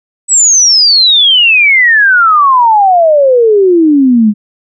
sine exponential sweep, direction down, 8030 to 202.8 Hz, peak -3 dBFS, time 0.28-4.34 s, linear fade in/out 50 ms, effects none

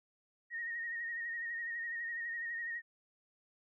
sine tone with vibrato, 1864.7 Hz, A#6, in tune, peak -37 dBFS, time 0.5-2.82 s, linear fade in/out 50 ms, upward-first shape sine, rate 12 Hz, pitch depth 38 cents each way, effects none

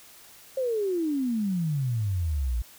sine exponential sweep, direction down, 542 to 55 Hz, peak -24 dBFS, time 0.57-2.62 s, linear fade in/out 5 ms, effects white hiss -51 dBFS RMS until 2.78 s

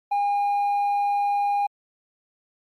triangle tone with hard clipping, 812 Hz, G#5, 39 cents flat, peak -19 dBFS, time 0.11-1.67 s, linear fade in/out 10 ms, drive 1 dB, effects Opus 48 kbps

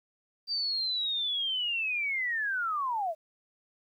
sine linear sweep, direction down, 4699 to 609 Hz, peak -28 dBFS, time 0.47-3.15 s, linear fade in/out 50 ms, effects 11-bit

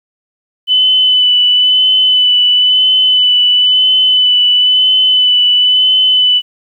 sine tone with vibrato, 3002 Hz, F#7, 24 cents sharp, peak -6 dBFS, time 0.67-6.42 s, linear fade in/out 50 ms, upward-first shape sine, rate 0.99 Hz, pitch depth 18 cents each way, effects 8-bit

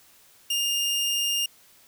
sawtooth tone, 2817 Hz, F7, 14 cents sharp, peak -20 dBFS, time 0.5-1.46 s, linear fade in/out 5 ms, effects white hiss -56 dBFS RMS until 1.87 s

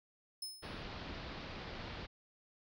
sawtooth tone with exponential decay, 5200 Hz, E8, 24 cents flat, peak -36 dBFS, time 0.42-0.83 s, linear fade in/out 5 ms, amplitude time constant 89 ms
pink low-pass noise, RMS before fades -46 dBFS, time 0.62-2.07 s, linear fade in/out 20 ms, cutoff 4800 Hz, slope 48 dB/octave
effects none

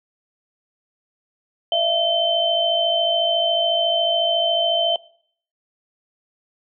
sine tone cluster, 622 / 676 / 3086 Hz, D#5 / E5 / G7, -1 / +43 / -28 cents, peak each -26 / -20 / -19 dBFS, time 1.72-4.96 s, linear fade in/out 2 ms, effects noise-tail reverb RT60 0.6 s tail -22 dB re dry

